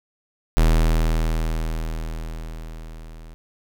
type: tone with level ramp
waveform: square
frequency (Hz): 40.2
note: E1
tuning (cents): -43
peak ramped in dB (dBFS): -13 to -39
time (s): 0.57-3.34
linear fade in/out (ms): 0
effects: none